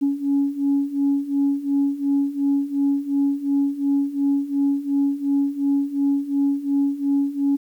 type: beating tone pair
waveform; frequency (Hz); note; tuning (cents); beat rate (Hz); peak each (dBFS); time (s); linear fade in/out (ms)
sine; 278.4 / 281.2; C#4 / C#4; +8 / +25; 2.8; -22 / -19; 0.01-7.57; 20
effects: tanh soft clip ceiling -12 dBFS + 9-bit